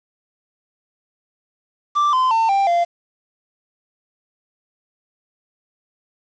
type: tone with pitch steps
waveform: triangle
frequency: 1174.7 / 1028.6 / 900.6 / 788.6 / 690.5 Hz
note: D6 / C6 / A5 / G5 / F5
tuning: 0 / -30 / +40 / +10 / -20 cents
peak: -12 dBFS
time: 1.95-2.85 s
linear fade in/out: 20 ms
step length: 180 ms
effects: resampled to 16000 Hz + 7-bit